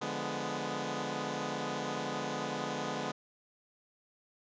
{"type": "chord", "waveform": "10% pulse", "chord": "D diminished seventh", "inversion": "none", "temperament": "equal with one note detuned", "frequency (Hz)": [146.83, 174.61, 207.7, 248.4], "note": ["D3", "F3", "Ab3", "Cb4"], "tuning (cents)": [0, 0, 0, 10], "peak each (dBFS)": [-32, -35, -31, -30], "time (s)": [0.01, 3.12], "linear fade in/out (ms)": 10, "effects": ["resampled to 16000 Hz"]}